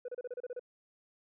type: tone bursts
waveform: sine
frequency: 493.9 Hz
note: B4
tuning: in tune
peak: -34 dBFS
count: 9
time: 0.05-0.595 s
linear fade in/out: 5 ms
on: 33 ms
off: 31 ms
effects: tanh soft clip ceiling -36 dBFS